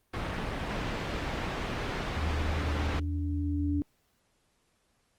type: low-pass noise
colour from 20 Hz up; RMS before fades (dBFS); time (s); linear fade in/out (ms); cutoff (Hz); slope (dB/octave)
pink; -34; 0.13-3; 10; 2900; 12
type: tone with exponential growth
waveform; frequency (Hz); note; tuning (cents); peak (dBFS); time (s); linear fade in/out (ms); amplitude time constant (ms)
sine; 289.5; D4; -25; -27; 0.87-3.82; 0; 640
type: tone with pitch glide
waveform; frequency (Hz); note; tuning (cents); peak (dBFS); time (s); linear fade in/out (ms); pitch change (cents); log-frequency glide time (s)
sine; 77.2 to 82.26; D#2 to E2; -13 to -3; -29; 2.16-3.81; 10; +110; 2.97-3.06
effects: pink hiss -72 dBFS RMS until 5.18 s + Opus 32 kbps